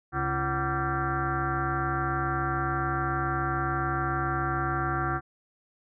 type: tone with frequency modulation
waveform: sine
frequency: 751 Hz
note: F#5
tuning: 26 cents sharp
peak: -25 dBFS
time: 0.12-5.21 s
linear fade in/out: 50 ms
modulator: 205 Hz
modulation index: 4
effects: none